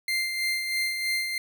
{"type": "tone with tremolo", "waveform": "30% pulse", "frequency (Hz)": 2093, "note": "C7", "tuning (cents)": 0, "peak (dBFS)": -21, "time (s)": [0.08, 1.38], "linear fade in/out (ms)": 2, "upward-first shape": "sine", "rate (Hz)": 3.1, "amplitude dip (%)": 45, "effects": []}